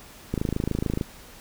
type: click train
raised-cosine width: 3 ms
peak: -12 dBFS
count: 19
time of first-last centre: 0.34-1.012 s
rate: 26.8 Hz
effects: pink hiss -47 dBFS RMS until 1.4 s